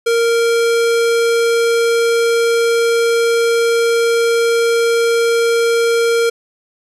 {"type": "tone", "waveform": "square", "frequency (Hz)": 464.4, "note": "A#4", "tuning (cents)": -7, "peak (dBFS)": -12, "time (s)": [0.06, 6.3], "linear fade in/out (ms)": 10, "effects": ["low-pass 11000 Hz 12 dB/octave", "8-bit"]}